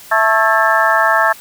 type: harmonic tone with a mistuned harmonic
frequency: 220 Hz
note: A3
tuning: in tune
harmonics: 3 / 4 / 5 / 6 / 7 / 8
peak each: -17 / -17 / -17 / -17 / -17 / -17 dBFS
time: 0.11-1.33 s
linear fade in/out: 10 ms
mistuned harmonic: 7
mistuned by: +86 cents
effects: white hiss -38 dBFS RMS until 1.4 s